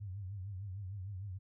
sine tone with vibrato, 97.1 Hz, G2, 16 cents flat, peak -40 dBFS, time 0-1.39 s, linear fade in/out 20 ms, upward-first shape triangle, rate 6.6 Hz, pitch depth 150 cents each way, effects none

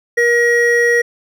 triangle tone pair together, 475 / 1900 Hz, A#4 / A#6, +33 / +33 cents, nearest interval 2 octaves, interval 2400 cents, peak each -11 dBFS, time 0.17-1.02 s, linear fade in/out 10 ms, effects none

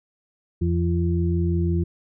harmonic tone, 85.8 Hz, F2, 30 cents flat, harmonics 1 / 2 / 4, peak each -21 / -24 / -27 dBFS, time 0.61-1.84 s, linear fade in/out 10 ms, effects none

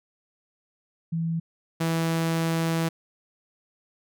sine / sawtooth tone pair in turn, 164.8 / 164.21 Hz, E3 / E3, 0 / -6 cents, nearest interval unison, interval 6 cents, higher first, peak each -24 / -19 dBFS, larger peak second, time 1.12-1.4 / 1.8-2.89 s, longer second, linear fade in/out 10 ms, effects none

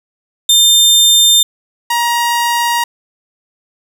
sawtooth tone pair in turn, 3600 / 946.4 Hz, A7 / A#5, +39 / +26 cents, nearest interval octave + major seventh, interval 2313 cents, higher first, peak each -3 / -8 dBFS, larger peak first, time 0.49-1.43 / 1.9-2.84 s, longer neither, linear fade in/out 5 ms, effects none

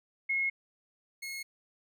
sine / sawtooth tone pair in turn, 2166 / 2166 Hz, C#7 / C#7, -41 / -41 cents, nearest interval unison, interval 0 cents, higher neither, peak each -27 / -34 dBFS, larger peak first, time 0.29-0.5 / 1.22-1.43 s, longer neither, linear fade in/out 10 ms, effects none

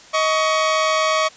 sawtooth tone pair together, 630 / 1121.5 Hz, D#5 / C#6, +21 / +20 cents, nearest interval minor seventh, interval 999 cents, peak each -15 dBFS, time 0.13-1.29 s, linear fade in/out 20 ms, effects white hiss -44 dBFS RMS until 1.36 s + resampled to 16000 Hz

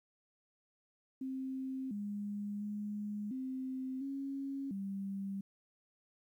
sine tone with pitch steps, 263.4 / 204.9 / 207.8 / 260.5 / 274.2 / 196.2 Hz, C4 / G#3 / G#3 / C4 / C#4 / G3, +12 / -23 / +1 / -7 / -19 / +2 cents, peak -37 dBFS, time 1.21-5.41 s, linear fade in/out 5 ms, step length 700 ms, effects 12-bit

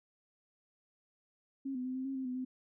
sine tone with pitch steps, 270.8 / 251.9 / 256.8 / 260.5 / 270.2 / 262.9 / 251.7 / 256.8 Hz, C#4 / B3 / C4 / C4 / C#4 / C4 / B3 / C4, -40 / +34 / -32 / -7 / -44 / +8 / +33 / -32 cents, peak -35 dBFS, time 1.65-2.45 s, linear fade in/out 10 ms, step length 100 ms, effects none

